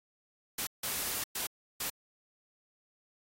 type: noise bursts at uneven times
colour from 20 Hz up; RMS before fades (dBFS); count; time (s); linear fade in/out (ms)
white; -35; 4; 0.58-0.67 / 0.83-1.24 / 1.35-1.47 / 1.8-1.9; 5
effects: AAC 48 kbps